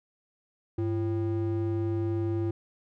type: ring-modulated tone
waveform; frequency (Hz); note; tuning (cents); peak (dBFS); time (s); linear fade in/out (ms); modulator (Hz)
triangle; 220; A3; 0; -21; 0.78-2.51; 5; 119
effects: none